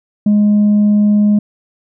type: tone with tanh clipping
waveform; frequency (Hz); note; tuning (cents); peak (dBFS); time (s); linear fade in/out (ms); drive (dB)
sine; 208; G#3; +3; -8; 0.26-1.39; 5; 1
effects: none